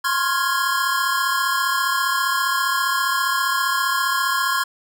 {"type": "chord", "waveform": "square", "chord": "Db major seventh", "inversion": "third", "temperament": "equal with one note detuned", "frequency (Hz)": [1046.5, 1081.5, 1396.9, 1661.2], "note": ["C6", "Db6", "F6", "Ab6"], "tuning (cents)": [0, -43, 0, 0], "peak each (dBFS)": -25, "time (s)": [0.04, 4.64], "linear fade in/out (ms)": 10, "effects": []}